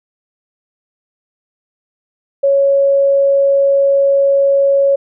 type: tone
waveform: sine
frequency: 554.4 Hz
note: C#5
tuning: in tune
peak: -8 dBFS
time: 2.43-4.96 s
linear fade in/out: 10 ms
effects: none